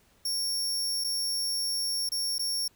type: tone with dropouts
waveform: sawtooth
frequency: 5500 Hz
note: F8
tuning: 27 cents flat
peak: -25 dBFS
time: 0.25-2.68 s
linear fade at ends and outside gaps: 5 ms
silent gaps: 1.04-1.044 / 2.091-2.118 / 2.383-2.393 s
effects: pink hiss -64 dBFS RMS until 2.75 s